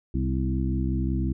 harmonic tone with a mistuned harmonic, 65.41 Hz, C2, in tune, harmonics 1 / 2 / 3 / 4 / 5, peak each -26 / -29 / -31 / -32 / -33 dBFS, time 0.14-1.33 s, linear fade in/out 5 ms, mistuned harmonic 4, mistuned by -28 cents, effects none

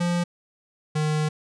square tone pair in turn, 174.2 / 153.19 Hz, F3 / D#3, -4 / -27 cents, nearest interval major second, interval 223 cents, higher first, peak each -22 / -22 dBFS, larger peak neither, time 0-0.24 / 0.95-1.29 s, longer second, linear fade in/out 10 ms, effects resampled to 22050 Hz

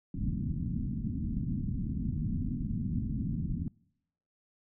white low-pass noise, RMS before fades -33 dBFS, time 0.14-3.68 s, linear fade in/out 2 ms, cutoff 250 Hz, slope 48 dB/octave, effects noise-tail reverb RT60 0.8 s tail -26 dB re dry

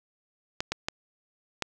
clicks, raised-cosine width 0.2 ms, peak -11 dBFS, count 4, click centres 0.605 / 0.72 / 0.885 / 1.623 s, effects none

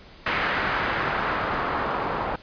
white noise with low-pass filter sweep, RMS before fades -26 dBFS, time 0.26-2.36 s, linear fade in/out 5 ms, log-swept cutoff 1900 to 980 Hz, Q 1.5, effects pink hiss -48 dBFS RMS until 2.42 s + resampled to 11025 Hz

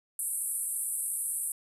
pink band-pass noise, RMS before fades -33 dBFS, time 0.19-1.52 s, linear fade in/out 2 ms, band 8400 to 12000 Hz, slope 96 dB/octave, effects none

